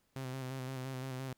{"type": "tone with vibrato", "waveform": "sawtooth", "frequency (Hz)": 130.7, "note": "C3", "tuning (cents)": -1, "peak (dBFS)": -35, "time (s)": [0.16, 1.33], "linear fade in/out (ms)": 0, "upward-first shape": "square", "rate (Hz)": 5.8, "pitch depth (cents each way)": 31, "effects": ["pink hiss -75 dBFS RMS until 1.37 s"]}